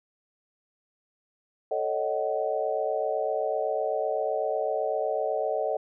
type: chord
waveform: sine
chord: D# half-diminished seventh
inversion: second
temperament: equal with one note detuned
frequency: 440 / 554.4 / 622.3 / 752.5 Hz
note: A4 / C#5 / D#5 / F#5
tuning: 0 / 0 / 0 / +29 cents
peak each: -31 / -31 / -29 / -32 dBFS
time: 1.71-5.77 s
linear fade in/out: 5 ms
effects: none